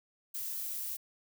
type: noise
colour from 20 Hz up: violet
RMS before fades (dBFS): -38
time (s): 0.34-0.97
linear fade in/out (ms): 10
effects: none